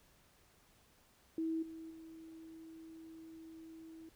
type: tone with level steps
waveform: sine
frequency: 323.7 Hz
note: E4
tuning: 31 cents flat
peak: -34 / -46 / -50 dBFS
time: 1.38-4.09 s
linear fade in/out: 2 ms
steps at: 1.62 / 1.9 s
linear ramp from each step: 10 ms
effects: pink hiss -68 dBFS RMS until 4.15 s